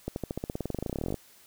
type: accelerating click train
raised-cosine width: 2 ms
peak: -18 dBFS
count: 26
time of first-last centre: 0.08-1.143 s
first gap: 81 ms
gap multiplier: 0.94
effects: white hiss -57 dBFS RMS until 1.46 s